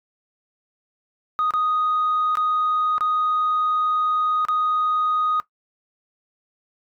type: tone with dropouts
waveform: sine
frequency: 1244.5 Hz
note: D#6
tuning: in tune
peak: -17 dBFS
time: 1.39-5.4 s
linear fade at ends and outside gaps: 0 ms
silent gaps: 1.507-1.537 / 2.354-2.371 / 2.981-3.008 / 4.451-4.485 s
effects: noise-tail reverb RT60 0.1 s tail -17 dB re dry + tanh soft clip ceiling -15 dBFS